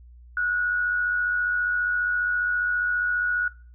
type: tone with amplitude modulation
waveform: sine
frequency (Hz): 1460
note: F#6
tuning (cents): -24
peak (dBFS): -20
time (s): 0.37-3.48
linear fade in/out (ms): 2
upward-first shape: sine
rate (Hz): 94.8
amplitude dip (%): 50
effects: noise-tail reverb RT60 0.4 s tail -20 dB re dry + added 60 Hz sine -45 dBFS peak until 3.74 s